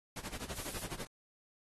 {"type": "noise with tremolo", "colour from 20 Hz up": "pink", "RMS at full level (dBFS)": -41, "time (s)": [0.16, 1.07], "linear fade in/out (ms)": 2, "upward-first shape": "sine", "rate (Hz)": 12, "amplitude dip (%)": 85}
{"type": "noise", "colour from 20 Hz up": "blue", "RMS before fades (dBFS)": -44, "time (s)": [0.54, 0.86], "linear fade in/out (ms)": 20}
{"effects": ["AAC 32 kbps"]}